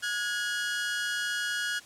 sawtooth tone pair together, 1445.8 / 1661.2 Hz, F#6 / G#6, -40 / 0 cents, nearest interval major second, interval 240 cents, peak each -28 dBFS, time 0.02-1.8 s, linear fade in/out 20 ms, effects white hiss -51 dBFS RMS until 1.85 s + low-pass 9000 Hz 12 dB/octave

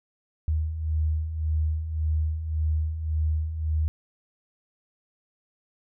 sine beating tone pair, 76.7 / 78.5 Hz, D#2 / D#2, -24 / +16 cents, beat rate 1.8 Hz, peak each -31 / -24 dBFS, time 0.48-3.88 s, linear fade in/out 0 ms, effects none

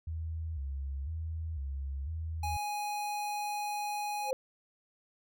sine tone with vibrato, 74.4 Hz, D2, 23 cents sharp, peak -34 dBFS, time 0.07-2.57 s, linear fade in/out 5 ms, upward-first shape square, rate 1 Hz, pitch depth 140 cents each way
square tone, 830.6 Hz, G#5, in tune, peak -34 dBFS, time 2.43-4.31 s, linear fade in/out 5 ms
sine tone with exponential growth, 523.3 Hz, C5, in tune, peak -25 dBFS, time 4.2-4.33 s, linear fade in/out 0 ms, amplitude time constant 28 ms
effects none

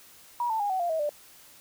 sine tone with pitch steps, 960 / 885.4 / 816.6 / 753.2 / 694.7 / 640.7 / 590.9 Hz, B5 / A5 / G#5 / F#5 / F5 / E5 / D5, -49 / +11 / -29 / +31 / -9 / -49 / +10 cents, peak -25 dBFS, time 0.4-1.093 s, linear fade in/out 2 ms, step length 99 ms, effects white hiss -53 dBFS RMS until 1.6 s

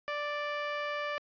15% pulse tone, 587.3 Hz, D5, in tune, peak -26 dBFS, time 0.08-1.18 s, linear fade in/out 0 ms, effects resampled to 11025 Hz + 11-bit

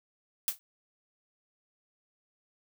blue noise with exponential decay, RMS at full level -25 dBFS, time 0.48-0.59 s, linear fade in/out 0 ms, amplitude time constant 22 ms, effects none

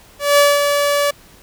sawtooth tone with ADSR envelope, 575 Hz, D5, 37 cents flat, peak -4 dBFS, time 0.19-1.11 s, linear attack 190 ms, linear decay 210 ms, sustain -6 dB, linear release 8 ms, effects pink hiss -46 dBFS RMS until 1.42 s

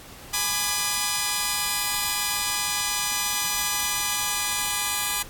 5% pulse chord, G# diminished, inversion none, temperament just, 830.6 / 996.7 / 1196.1 Hz, G#5 / B5 / D6, 0 / +16 / +31 cents, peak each -16 dBFS, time 0.33-5.23 s, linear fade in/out 10 ms, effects pink hiss -44 dBFS RMS until 5.29 s + AAC 64 kbps

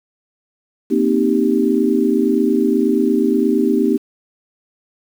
sine chord, C minor seventh, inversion third, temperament equal with one note detuned, 233.1 / 261.6 / 310.2 / 392 Hz, Bb3 / C4 / Eb4 / G4, 0 / 0 / -5 / 0 cents, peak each -18 dBFS, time 0.9-3.98 s, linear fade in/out 20 ms, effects 7-bit

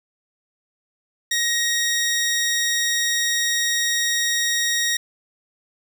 15% pulse tone, 1880 Hz, A#6, 14 cents sharp, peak -13 dBFS, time 1.31-4.97 s, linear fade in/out 5 ms, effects none

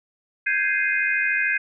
sine chord, Ab major seventh, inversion third, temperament equal, 1568 / 1661.2 / 2093 / 2489 Hz, G6 / Ab6 / C7 / Eb7, 0 / 0 / 0 / 0 cents, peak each -25 dBFS, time 0.46-1.58 s, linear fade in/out 10 ms, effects none

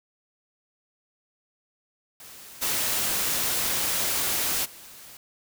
white noise with level steps, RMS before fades -45 / -26 / -46 dBFS, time 2.2-5.17 s, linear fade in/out 2 ms, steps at 2.61 / 4.64 s, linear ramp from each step 20 ms, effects none

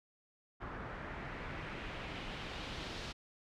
pink noise with low-pass filter sweep, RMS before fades -44 dBFS, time 0.6-3.13 s, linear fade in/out 20 ms, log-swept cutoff 1400 to 4400 Hz, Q 1.5, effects none

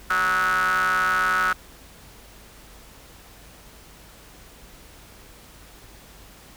square ring-modulated tone, 89.7 Hz, F2, 47 cents sharp, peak -17 dBFS, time 0.1-1.53 s, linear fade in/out 5 ms, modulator 1380 Hz, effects added 50 Hz sine -51 dBFS peak until 6.56 s + pink hiss -48 dBFS RMS until 6.56 s

